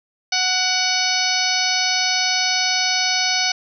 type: harmonic tone with a mistuned harmonic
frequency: 740 Hz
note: F#5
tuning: in tune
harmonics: 1 / 2 / 3 / 4 / 5 / 6 / 7 / 8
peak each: -26 / -27 / -24 / -27 / -28 / -23 / -24 / -26 dBFS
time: 0.32-3.52 s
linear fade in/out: 5 ms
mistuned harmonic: 3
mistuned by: +31 cents
effects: none